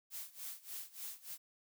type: noise with tremolo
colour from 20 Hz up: blue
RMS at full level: -44 dBFS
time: 0.1-1.38 s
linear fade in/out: 50 ms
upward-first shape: sine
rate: 3.4 Hz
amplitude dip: 90%
effects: none